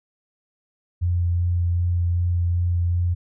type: tone with vibrato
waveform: sine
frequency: 87.31 Hz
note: F2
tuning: in tune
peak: -18 dBFS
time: 1.01-3.15 s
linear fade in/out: 20 ms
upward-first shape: sine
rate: 2.6 Hz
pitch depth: 13 cents each way
effects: none